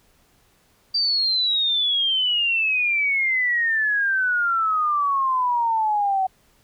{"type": "exponential sweep", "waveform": "sine", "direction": "down", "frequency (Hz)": [4699, 750], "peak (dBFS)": -18, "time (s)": [0.94, 6.27], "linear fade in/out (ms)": 10, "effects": ["pink hiss -60 dBFS RMS until 6.63 s"]}